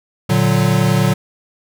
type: chord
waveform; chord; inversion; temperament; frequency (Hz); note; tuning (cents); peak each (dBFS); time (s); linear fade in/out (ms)
square; Bb augmented; none; equal; 116.54 / 146.83 / 185; Bb2 / D3 / F#3; 0 / 0 / 0; -17; 0.29-1.14; 10
effects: none